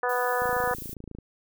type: harmonic tone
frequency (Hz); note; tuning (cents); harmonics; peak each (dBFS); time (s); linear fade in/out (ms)
246.9; B3; 0; 2 / 3 / 4 / 5 / 6 / 7; -28 / -30 / -31 / -32 / -33 / -33; 0.03-0.74; 2
type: noise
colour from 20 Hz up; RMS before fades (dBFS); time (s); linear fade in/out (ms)
violet; -40; 0.09-0.94; 5
type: click train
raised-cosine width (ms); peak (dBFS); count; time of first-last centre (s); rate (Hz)
3; -27; 22; 0.42-1.186; 27.4
effects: none